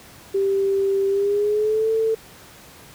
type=tone with pitch glide; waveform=sine; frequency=392 to 445.1 Hz; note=G4 to A4; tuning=0 to +20 cents; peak=-17 dBFS; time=0.34-2.15 s; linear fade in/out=10 ms; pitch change=+220 cents; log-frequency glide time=1.08-1.9 s; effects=pink hiss -45 dBFS RMS until 2.94 s + high-pass 60 Hz 12 dB/octave